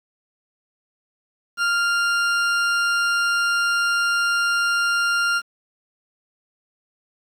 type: tone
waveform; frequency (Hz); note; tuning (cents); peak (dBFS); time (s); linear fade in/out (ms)
40% pulse; 1396.9; F6; 0; -17; 1.57-5.42; 50
effects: low-pass 8000 Hz 12 dB/octave + 8-bit